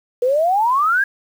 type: exponential sweep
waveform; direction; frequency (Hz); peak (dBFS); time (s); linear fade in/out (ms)
sine; up; 477.2 to 1661.2; -13; 0.22-1.04; 5
effects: 7-bit